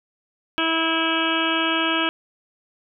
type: harmonic tone with a mistuned harmonic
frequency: 325.4 Hz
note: E4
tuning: 22 cents flat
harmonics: 1 / 2 / 3 / 4 / 5 / 7 / 8 / 9 / 10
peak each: -25 / -30 / -29 / -27 / -27 / -30 / -29 / -27 / -29 dBFS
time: 0.58-2.09 s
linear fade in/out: 0 ms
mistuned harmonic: 7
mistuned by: +18 cents
effects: none